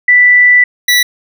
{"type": "tone pair in turn", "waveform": ["sine", "25% pulse"], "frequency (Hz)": [1975.5, 1959.6], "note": ["B6", "B6"], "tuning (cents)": [0, -14], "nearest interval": "unison", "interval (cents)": 14, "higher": "first", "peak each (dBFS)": -3, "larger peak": "neither", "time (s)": [[0.08, 0.64], [0.88, 1.03]], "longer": "first", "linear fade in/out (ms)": 5, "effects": []}